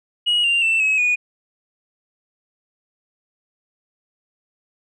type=tone with pitch steps; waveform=sine; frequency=2900 / 2783 / 2672 / 2564 / 2461 Hz; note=F#7 / F7 / E7 / E7 / D#7; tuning=-35 / -7 / +23 / -49 / -20 cents; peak=-13 dBFS; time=0.26-1.16 s; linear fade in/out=20 ms; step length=180 ms; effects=tanh soft clip ceiling -13 dBFS